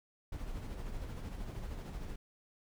brown noise with tremolo, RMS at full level -40 dBFS, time 0.32-2.16 s, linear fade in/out 5 ms, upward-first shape sine, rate 13 Hz, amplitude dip 40%, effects none

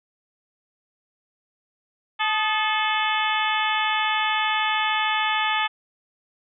harmonic tone with a mistuned harmonic, 433.4 Hz, A4, 26 cents flat, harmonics 2 / 3 / 4 / 5 / 6 / 7 / 8, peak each -25 / -27 / -28 / -29 / -30 / -30 / -31 dBFS, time 2.19-5.68 s, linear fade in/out 20 ms, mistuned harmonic 3, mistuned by -69 cents, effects none

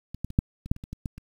clicks, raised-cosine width 5 ms, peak -24 / -17 / -25 / -7 / -25 / -8 / -29 / -26 / -22 / -18 / -29 dBFS, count 11, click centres 0.146 / 0.246 / 0.304 / 0.389 / 0.66 / 0.715 / 0.764 / 0.839 / 0.93 / 1.058 / 1.18 s, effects 8-bit

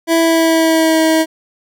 25% pulse tone with pitch glide, 330 to 319.7 Hz, E4 to D#4, +2 to +47 cents, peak -6 dBFS, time 0.07-1.26 s, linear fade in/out 50 ms, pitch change -55 cents, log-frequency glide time 0.19-1.01 s, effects none

